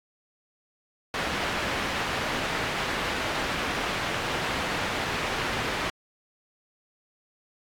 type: low-pass noise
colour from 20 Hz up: white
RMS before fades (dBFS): -30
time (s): 1.14-5.9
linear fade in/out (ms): 2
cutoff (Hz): 2300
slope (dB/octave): 12
effects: AAC 64 kbps